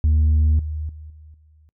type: tone with level steps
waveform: sine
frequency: 76.8 Hz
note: D#2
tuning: 22 cents flat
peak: -11 / -24 / -35 / -41 / -50 dBFS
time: 0.04-1.69 s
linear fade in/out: 0 ms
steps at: 0.59 / 0.89 / 1.1 / 1.34 s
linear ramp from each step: 2 ms
effects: noise-tail reverb RT60 0.1 s tail -25 dB re dry + tanh soft clip ceiling -12 dBFS